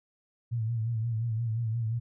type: tone with vibrato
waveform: sine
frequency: 114 Hz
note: A#2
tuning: 38 cents flat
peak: -27 dBFS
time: 0.51-2 s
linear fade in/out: 20 ms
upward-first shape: sine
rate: 5.7 Hz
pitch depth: 73 cents each way
effects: none